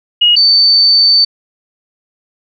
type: tone pair in turn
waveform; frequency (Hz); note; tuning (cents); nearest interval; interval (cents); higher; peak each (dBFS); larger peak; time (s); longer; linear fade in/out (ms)
sine; 2884 / 4548; F#7 / C#8; -45 / +44; minor sixth; 789; second; -5; neither; 0.21-0.36 / 0.36-1.25; second; 10
effects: none

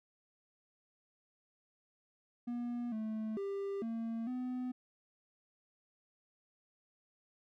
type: tone with pitch steps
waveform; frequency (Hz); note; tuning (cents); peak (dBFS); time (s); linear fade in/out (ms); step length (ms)
triangle; 240.4 / 218.2 / 396.5 / 227.9 / 251.7; B3 / A3 / G4 / A#3 / B3; -46 / -14 / +20 / -39 / +33; -34; 2.47-4.72; 10; 450
effects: none

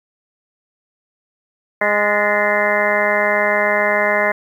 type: harmonic tone with a mistuned harmonic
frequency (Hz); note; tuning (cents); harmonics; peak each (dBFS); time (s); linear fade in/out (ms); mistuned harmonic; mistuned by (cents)
207; G#3; -5; 1 / 2 / 3 / 4 / 5 / 6 / 7 / 8 / 9 / 10; -29 / -25 / -18 / -25 / -23 / -30 / -26 / -23 / -22 / -21; 1.81-4.32; 5; 8; +68
effects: 8-bit

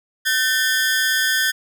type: ring-modulated tone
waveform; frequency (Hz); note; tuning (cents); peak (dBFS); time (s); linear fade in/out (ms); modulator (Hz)
sawtooth; 1661.2; G#6; 0; -10; 0.25-1.52; 20; 131
effects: none

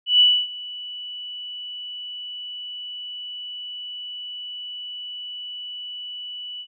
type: tone with ADSR envelope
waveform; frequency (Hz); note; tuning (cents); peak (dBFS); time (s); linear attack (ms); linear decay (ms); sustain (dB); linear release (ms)
sine; 2960; F#7; 0; -10; 0.06-6.67; 140; 270; -21; 65
effects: none

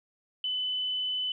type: tone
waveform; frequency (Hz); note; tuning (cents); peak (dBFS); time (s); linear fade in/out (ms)
sine; 3011; F#7; +30; -28; 0.44-1.32; 2
effects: none

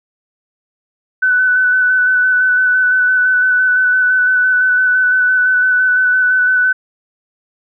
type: tone with vibrato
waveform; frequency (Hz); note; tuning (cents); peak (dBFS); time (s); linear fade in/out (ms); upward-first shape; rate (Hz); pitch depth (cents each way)
sine; 1500; F#6; +23; -9; 1.22-6.73; 10; square; 5.9; 16
effects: none

